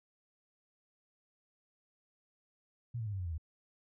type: tone with pitch steps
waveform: sine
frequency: 119.2 / 111.22 / 103.77 / 96.82 / 90.34 / 84.29 / 78.64 Hz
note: A#2 / A2 / G#2 / G2 / F#2 / E2 / D#2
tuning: +39 / +19 / -1 / -21 / -41 / +39 / +19 cents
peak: -35 dBFS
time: 2.94-3.381 s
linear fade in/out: 10 ms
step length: 63 ms
effects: none